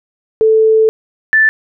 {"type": "tone pair in turn", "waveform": "sine", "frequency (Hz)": [440, 1760], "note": ["A4", "A6"], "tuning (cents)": [0, 0], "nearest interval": "2 octaves", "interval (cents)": 2400, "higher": "second", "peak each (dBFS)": -6, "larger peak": "neither", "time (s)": [[0.41, 0.89], [1.33, 1.49]], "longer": "first", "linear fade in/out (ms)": 0, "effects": []}